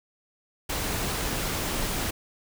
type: noise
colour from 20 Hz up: pink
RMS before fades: -29 dBFS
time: 0.69-2.11 s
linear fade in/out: 10 ms
effects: none